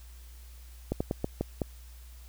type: slowing click train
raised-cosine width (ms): 2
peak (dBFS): -15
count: 6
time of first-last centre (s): 0.92-1.618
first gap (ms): 85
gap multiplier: 1.25
effects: added 60 Hz sine -46 dBFS peak until 2.28 s + white hiss -58 dBFS RMS until 2.28 s